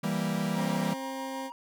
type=chord; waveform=45% pulse; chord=E diminished; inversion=none; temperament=equal; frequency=164.81 / 196 / 233.1 Hz; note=E3 / G3 / Bb3; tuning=0 / 0 / 0 cents; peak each=-32 / -31 / -34 dBFS; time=0.03-0.94 s; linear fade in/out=10 ms
type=tone with tremolo; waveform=triangle; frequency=950 Hz; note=A#5; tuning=33 cents sharp; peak=-35 dBFS; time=0.55-1.52 s; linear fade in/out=0 ms; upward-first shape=sine; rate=6.3 Hz; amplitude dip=50%
type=tone; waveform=20% pulse; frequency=265.7 Hz; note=C4; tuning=27 cents sharp; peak=-30 dBFS; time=0.55-1.51 s; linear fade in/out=50 ms
effects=none